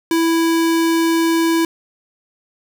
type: tone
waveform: square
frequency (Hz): 330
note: E4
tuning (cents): +2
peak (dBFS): -14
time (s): 0.11-1.65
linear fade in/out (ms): 2
effects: 8-bit